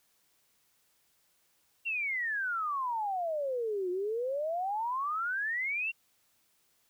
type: exponential two-way sweep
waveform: sine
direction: down then up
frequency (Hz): 2782 to 352.8 to 2782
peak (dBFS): -30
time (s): 1.85-5.92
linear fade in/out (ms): 20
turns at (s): 3.9
effects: white hiss -71 dBFS RMS until 6.89 s